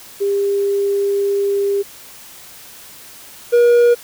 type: tone pair in turn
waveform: sine / triangle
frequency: 400 / 478.1 Hz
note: G4 / A#4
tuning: +35 / +44 cents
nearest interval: minor third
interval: 309 cents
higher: second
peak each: -14 / -6 dBFS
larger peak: second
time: 0.2-1.83 / 3.52-3.95 s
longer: first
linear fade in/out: 20 ms
effects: white hiss -39 dBFS RMS until 4.03 s